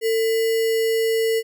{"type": "tone with sample-and-hold", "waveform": "sine", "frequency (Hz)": 449.8, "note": "A4", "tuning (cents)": 38, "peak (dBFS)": -17, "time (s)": [0.01, 1.43], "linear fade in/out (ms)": 50, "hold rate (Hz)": 2450, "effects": []}